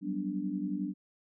sine chord, G major seventh, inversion third, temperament equal with one note detuned, 185 / 196 / 246.9 / 292.5 Hz, F#3 / G3 / B3 / D4, 0 / 0 / 0 / -7 cents, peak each -38 / -36 / -40 / -35 dBFS, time 0.01-0.94 s, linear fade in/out 50 ms, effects none

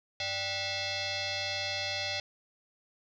sine tone with frequency modulation, 782 Hz, G5, 4 cents flat, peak -31 dBFS, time 0.2-2.2 s, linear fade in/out 2 ms, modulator 686 Hz, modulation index 6.5, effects 11-bit

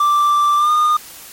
triangle tone with pitch glide, 1174.7 to 1219.6 Hz, D6 to D#6, 0 to -35 cents, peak -9 dBFS, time 0-0.97 s, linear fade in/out 5 ms, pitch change +65 cents, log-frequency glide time 0.57-0.71 s, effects white hiss -37 dBFS RMS until 1.32 s + MP3 64 kbps

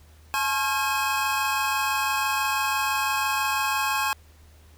square tone cluster, 854 / 1079 / 1381 / 1621 / 2536 Hz, G#5 / C#6 / F6 / G#6 / D#7, +48 / -47 / -20 / -42 / +32 cents, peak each -29 / -28 / -35 / -31 / -31 dBFS, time 0.34-4.13 s, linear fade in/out 0 ms, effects added 77 Hz sine -50 dBFS peak until 4.77 s + pink hiss -58 dBFS RMS until 4.77 s

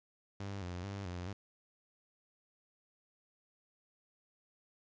sawtooth tone with vibrato, 94 Hz, F#2, 28 cents sharp, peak -36 dBFS, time 0.4-1.33 s, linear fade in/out 5 ms, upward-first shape square, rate 2.3 Hz, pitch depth 96 cents each way, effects resampled to 16000 Hz + 12-bit

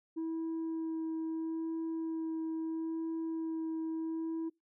sine tone with vibrato, 324 Hz, E4, 30 cents flat, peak -31 dBFS, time 0.16-4.5 s, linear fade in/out 20 ms, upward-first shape sine, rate 0.76 Hz, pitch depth 11 cents each way, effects noise-tail reverb RT60 0.2 s tail -25 dB re dry + tanh soft clip ceiling -33 dBFS

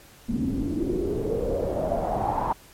pink noise with low-pass filter sweep, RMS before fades -26 dBFS, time 0.28-2.53 s, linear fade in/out 5 ms, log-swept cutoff 230 to 950 Hz, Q 7.4, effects pink hiss -51 dBFS RMS until 2.73 s + MP3 64 kbps

